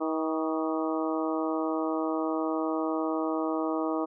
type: harmonic tone with a mistuned harmonic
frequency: 159.3 Hz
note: D#3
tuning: 41 cents sharp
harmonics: 2 / 3 / 4 / 5 / 6 / 7 / 8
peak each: -29 / -34 / -34 / -38 / -39 / -38 / -39 dBFS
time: 0-4.06 s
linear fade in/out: 20 ms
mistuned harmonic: 8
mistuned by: -54 cents
effects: none

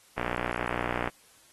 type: click train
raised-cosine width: 0.5 ms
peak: -14 dBFS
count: 55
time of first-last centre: 0.18-1.076 s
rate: 60.3 Hz
effects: white hiss -59 dBFS RMS until 1.52 s + AAC 32 kbps

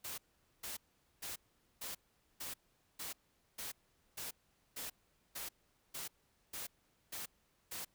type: noise bursts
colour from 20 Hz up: white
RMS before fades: -44 dBFS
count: 14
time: 0.04-7.85 s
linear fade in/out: 10 ms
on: 140 ms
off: 450 ms
effects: pink hiss -75 dBFS RMS until 7.94 s

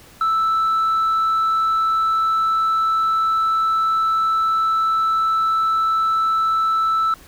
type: tone with tanh clipping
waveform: sine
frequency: 1318.5 Hz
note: E6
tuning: in tune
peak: -16 dBFS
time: 0.21-7.14 s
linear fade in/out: 2 ms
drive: 1 dB
effects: pink hiss -46 dBFS RMS until 7.27 s

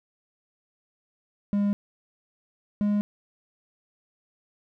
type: tone pair in turn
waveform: triangle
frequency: 203 / 206.4 Hz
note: G#3 / G#3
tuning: -39 / -10 cents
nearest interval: unison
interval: 29 cents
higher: second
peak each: -19 dBFS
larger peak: neither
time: 1.53-1.73 / 2.81-3.01 s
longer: neither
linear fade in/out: 0 ms
effects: none

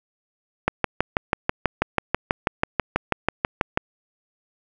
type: click train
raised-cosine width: 0.5 ms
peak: -3 dBFS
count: 20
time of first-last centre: 0.68-3.774 s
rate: 6.14 Hz
effects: none

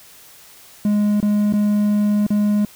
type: tone with dropouts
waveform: triangle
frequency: 207.7 Hz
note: G#3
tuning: in tune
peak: -12 dBFS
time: 0.85-2.65 s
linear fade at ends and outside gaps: 2 ms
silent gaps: 1.203-1.227 / 1.526-1.536 / 2.266-2.304 s
effects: white hiss -45 dBFS RMS until 2.75 s

